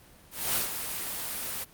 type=noise with ADSR envelope; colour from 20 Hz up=white; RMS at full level=-26 dBFS; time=0.31-1.65 s; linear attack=250 ms; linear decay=120 ms; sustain=-8 dB; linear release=24 ms; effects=pink hiss -55 dBFS RMS until 1.73 s + Opus 32 kbps